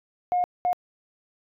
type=tone bursts at uneven times; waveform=sine; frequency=717 Hz; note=F5; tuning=45 cents sharp; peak=-19 dBFS; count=2; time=0.32-0.44 / 0.65-0.73 s; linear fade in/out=0 ms; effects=tanh soft clip ceiling -16 dBFS